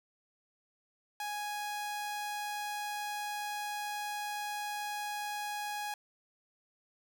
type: tone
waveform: sawtooth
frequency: 830.6 Hz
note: G#5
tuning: in tune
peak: -32 dBFS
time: 1.2-5.94 s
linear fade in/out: 2 ms
effects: none